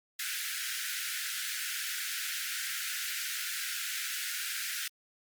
pink high-pass noise, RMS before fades -36 dBFS, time 0.19-4.88 s, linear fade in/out 5 ms, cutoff 1400 Hz, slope 96 dB/octave, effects Opus 48 kbps

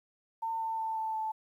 sine tone with pitch steps, 903 / 896.2 / 889.5 / 882.9 / 876.3 Hz, A5 / A5 / A5 / A5 / A5, +45 / +32 / +19 / +6 / -7 cents, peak -31 dBFS, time 0.42-1.32 s, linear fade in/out 10 ms, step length 180 ms, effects 11-bit

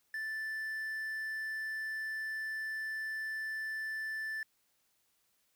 triangle tone with quantisation, 1760 Hz, A6, in tune, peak -34 dBFS, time 0.14-4.43 s, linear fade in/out 2 ms, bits 10, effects white hiss -75 dBFS RMS until 5.55 s

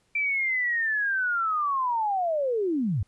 sine linear sweep, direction down, 2349 to 82.41 Hz, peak -23 dBFS, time 0.15-3.03 s, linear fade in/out 5 ms, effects pink hiss -68 dBFS RMS until 3.07 s + resampled to 24000 Hz

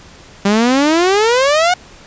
sawtooth exponential sweep, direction up, 195.3 to 740 Hz, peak -6 dBFS, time 0.45-1.74 s, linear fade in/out 5 ms, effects pink hiss -40 dBFS RMS until 2.06 s + resampled to 16000 Hz

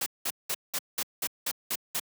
white noise bursts, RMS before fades -30 dBFS, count 9, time 0.01-1.998 s, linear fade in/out 5 ms, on 52 ms, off 190 ms, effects high-pass 150 Hz 12 dB/octave

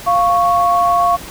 sine tone pair together, 698.4 / 1108.7 Hz, F5 / C#6, 0 / 0 cents, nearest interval minor sixth, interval 800 cents, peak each -13 dBFS, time 0.06-1.17 s, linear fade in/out 20 ms, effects pink hiss -32 dBFS RMS until 1.3 s

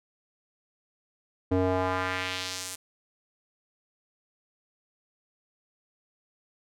square tone with band-pass filter sweep, 92.5 Hz, F#2, in tune, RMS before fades -29 dBFS, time 1.51-2.76 s, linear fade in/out 10 ms, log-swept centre 360 to 9600 Hz, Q 1.3, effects none

